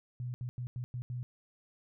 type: tone bursts at uneven times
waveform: sine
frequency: 123.47 Hz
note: B2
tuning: in tune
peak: -35 dBFS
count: 6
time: 0.2-0.34 / 0.41-0.49 / 0.58-0.67 / 0.76-0.84 / 0.94-1.02 / 1.1-1.23 s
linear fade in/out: 0 ms
effects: none